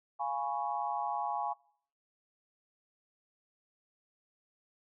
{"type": "chord", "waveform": "sine", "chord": "C# dominant seventh", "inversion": "first", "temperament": "equal", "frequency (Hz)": [698.5, 830.6, 987.8, 1108.7], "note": ["E#5", "G#5", "B5", "C#6"], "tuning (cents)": [0, 0, 0, 0], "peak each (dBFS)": [-39, -34, -40, -39], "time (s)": [0.19, 1.54], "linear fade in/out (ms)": 20, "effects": ["noise-tail reverb RT60 0.6 s tail -24 dB re dry"]}